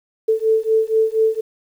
sine beating tone pair, 440 / 444.2 Hz, A4 / A4, 0 / +16 cents, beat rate 4.2 Hz, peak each -17 dBFS, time 0.28-1.41 s, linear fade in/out 10 ms, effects 8-bit

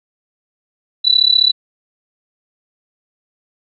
sine tone with amplitude modulation, 3964 Hz, B7, 6 cents sharp, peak -5 dBFS, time 1.04-1.52 s, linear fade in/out 20 ms, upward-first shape sine, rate 35 Hz, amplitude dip 95%, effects none

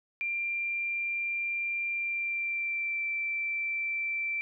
sine tone with pitch glide, 2377 to 2340 Hz, D7 to D7, +20 to -7 cents, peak -29 dBFS, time 0.21-4.41 s, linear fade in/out 0 ms, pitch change -27 cents, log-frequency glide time 1.92-3.05 s, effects none

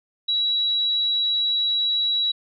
sine tone, 3897 Hz, B7, 24 cents flat, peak -19 dBFS, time 0.28-2.32 s, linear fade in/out 10 ms, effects none

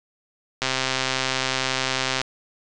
click train, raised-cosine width 0.2 ms, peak -5 dBFS, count 210, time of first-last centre 0.62-2.215 s, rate 131 Hz, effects resampled to 22050 Hz

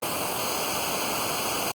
pink noise with comb filter, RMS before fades -28 dBFS, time 0.02-1.72 s, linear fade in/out 10 ms, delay 0.54 ms, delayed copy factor -0.85, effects high-pass 80 Hz 12 dB/octave + Opus 32 kbps

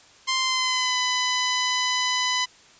10% pulse tone with pitch glide, 1046.5 to 1001.6 Hz, C6 to B5, 0 to +24 cents, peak -13 dBFS, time 0.27-2.46 s, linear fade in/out 20 ms, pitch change -76 cents, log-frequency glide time 0.37-0.97 s, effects white hiss -52 dBFS RMS until 2.79 s + resampled to 16000 Hz

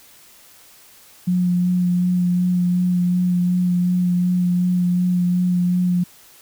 sine tone with vibrato, 178.9 Hz, F3, 42 cents sharp, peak -15 dBFS, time 1.27-6.04 s, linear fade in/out 10 ms, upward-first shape sine, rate 2.7 Hz, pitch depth 15 cents each way, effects white hiss -48 dBFS RMS until 6.41 s

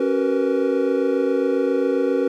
triangle tone cluster, 274.9 / 379.1 / 465.6 / 493 Hz, C#4 / F#4 / A#4 / B4, -14 / +42 / -2 / -3 cents, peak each -21 dBFS, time 0-2.28 s, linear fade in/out 5 ms, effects none

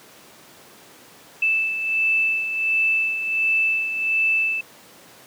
sine beating tone pair, 2637 / 2638.4 Hz, E7 / E7, 0 / +1 cents, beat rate 1.4 Hz, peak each -19 / -27 dBFS, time 1.42-4.61 s, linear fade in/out 5 ms, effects pink hiss -47 dBFS RMS until 5.26 s + high-pass 200 Hz 12 dB/octave

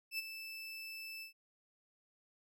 30% pulse tone with ADSR envelope, 2637 Hz, E7, in tune, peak -32 dBFS, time 0.11-1.33 s, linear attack 77 ms, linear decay 21 ms, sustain -10 dB, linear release 110 ms, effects none

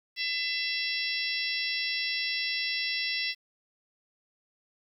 harmonic tone, 670 Hz, E5, 28 cents sharp, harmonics 3 / 4 / 5 / 6 / 7 / 8, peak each -34 / -34 / -37 / -37 / -38 / -35 dBFS, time 0.16-3.35 s, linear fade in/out 50 ms, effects 10-bit

